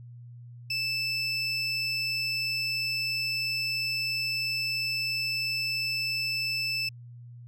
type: tone pair together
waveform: triangle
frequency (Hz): 2637 / 5274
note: E7 / E8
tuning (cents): 0 / 0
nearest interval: octave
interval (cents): 1200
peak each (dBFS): -27 / -28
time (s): 0.7-6.89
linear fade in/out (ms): 5
effects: tanh soft clip ceiling -23 dBFS + added 120 Hz sine -43 dBFS peak until 7.47 s